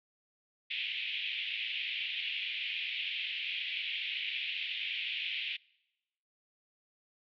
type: band-pass noise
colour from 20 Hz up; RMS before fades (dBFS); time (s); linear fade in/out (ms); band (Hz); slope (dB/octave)
pink; -37; 0.7-5.57; 10; 2300 to 3400; 48
effects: noise-tail reverb RT60 1.0 s tail -26 dB re dry